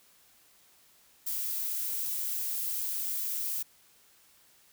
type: noise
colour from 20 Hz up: violet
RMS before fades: -33 dBFS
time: 1.26-3.63 s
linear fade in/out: 10 ms
effects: white hiss -62 dBFS RMS until 4.72 s